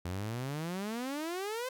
sawtooth exponential sweep, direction up, 85 to 525 Hz, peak -31 dBFS, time 0.05-1.69 s, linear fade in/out 5 ms, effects none

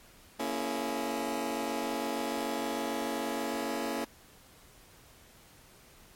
20% pulse chord, A# half-diminished seventh, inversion none, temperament just, 233.1 / 279.7 / 335.6 / 419.5 Hz, A#3 / C#4 / E4 / G#4, 0 / +16 / +31 / +17 cents, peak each -32 / -31 / -33 / -35 dBFS, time 0.39-4.05 s, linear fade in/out 10 ms, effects pink hiss -57 dBFS RMS until 6.15 s + MP3 64 kbps

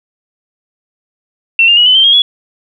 sine tone with pitch steps, 2704 / 2806 / 2911 / 3021 / 3135 / 3253 / 3375 Hz, E7 / F7 / F#7 / F#7 / G7 / G#7 / G#7, +43 / +8 / -29 / +35 / -1 / -37 / +27 cents, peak -4 dBFS, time 1.59-2.22 s, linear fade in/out 2 ms, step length 90 ms, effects none

